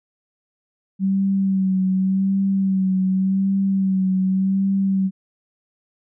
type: tone with vibrato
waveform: sine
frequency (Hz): 191.4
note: G3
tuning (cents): -41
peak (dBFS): -16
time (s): 0.99-5.11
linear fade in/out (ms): 50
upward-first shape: sine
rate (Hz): 0.87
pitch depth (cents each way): 34
effects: none